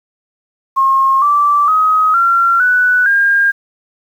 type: tone with pitch steps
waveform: sine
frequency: 1075 / 1165.5 / 1263.7 / 1370.2 / 1485.6 / 1610.7 Hz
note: C6 / D6 / D#6 / F6 / F#6 / G6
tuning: +47 / -14 / +26 / -33 / +7 / +47 cents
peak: -8 dBFS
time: 0.76-3.52 s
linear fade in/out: 20 ms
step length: 460 ms
effects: 7-bit